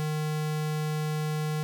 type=tone; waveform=square; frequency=153.3 Hz; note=D#3; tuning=25 cents flat; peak=-28 dBFS; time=0-1.63 s; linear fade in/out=0 ms; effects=none